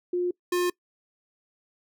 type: tone pair in turn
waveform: sine / square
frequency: 355.9 / 355.9 Hz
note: F4 / F4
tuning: +33 / +33 cents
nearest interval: unison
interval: 0 cents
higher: neither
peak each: -23 / -23 dBFS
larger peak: neither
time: 0.13-0.31 / 0.52-0.7 s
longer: neither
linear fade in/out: 5 ms
effects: noise-tail reverb RT60 0.1 s tail -23 dB re dry

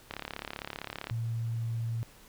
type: click train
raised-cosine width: 0.3 ms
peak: -20 dBFS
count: 36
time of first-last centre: 0.11-1.099 s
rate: 35.4 Hz
type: tone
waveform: sine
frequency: 115 Hz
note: A#2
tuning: 23 cents flat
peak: -30 dBFS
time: 1.11-2.03 s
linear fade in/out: 0 ms
effects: pink hiss -56 dBFS RMS until 2.28 s

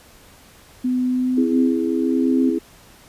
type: tone with pitch glide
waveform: sine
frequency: 252.2 to 261.1 Hz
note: B3 to C4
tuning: +36 to -3 cents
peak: -17 dBFS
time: 0.84-2.5 s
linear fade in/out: 10 ms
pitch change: +61 cents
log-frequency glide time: 1.08-1.87 s
type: chord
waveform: sine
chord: C augmented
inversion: none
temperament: equal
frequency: 261.6 / 329.6 / 415.3 Hz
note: C4 / E4 / G#4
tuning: 0 / 0 / 0 cents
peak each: -23 / -21 / -25 dBFS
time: 1.37-2.59 s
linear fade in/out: 10 ms
effects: pink hiss -48 dBFS RMS until 3.08 s + resampled to 32000 Hz

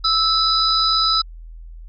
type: tone cluster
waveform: sine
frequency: 1312 / 3967 / 4979 Hz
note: E6 / B7 / D#8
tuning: -9 / +7 / 0 cents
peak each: -19 dBFS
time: 0.04-1.22 s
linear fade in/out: 10 ms
effects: added 41 Hz sine -34 dBFS peak until 1.88 s

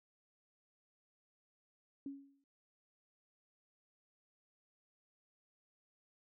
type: tone with exponential decay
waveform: sine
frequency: 277.2 Hz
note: C#4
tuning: in tune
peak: -39 dBFS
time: 2.06-2.44 s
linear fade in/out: 2 ms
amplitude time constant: 81 ms
effects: none

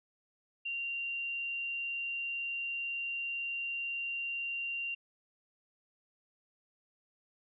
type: tone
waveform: sine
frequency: 2769 Hz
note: F7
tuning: 15 cents flat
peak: -34 dBFS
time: 0.65-4.95 s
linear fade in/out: 10 ms
effects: none

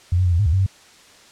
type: tone with pitch steps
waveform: sine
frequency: 88.1 / 92.2 / 88.6 / 83.9 / 103.9 / 76.6 / 95 / 96.2 Hz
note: F2 / F#2 / F2 / E2 / G#2 / D#2 / F#2 / G2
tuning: +16 / -6 / +25 / +31 / +1 / -27 / +46 / -32 cents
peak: -14 dBFS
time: 0.12-0.664 s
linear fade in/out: 5 ms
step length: 68 ms
effects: white hiss -48 dBFS RMS until 1.31 s + low-pass 7000 Hz 12 dB/octave

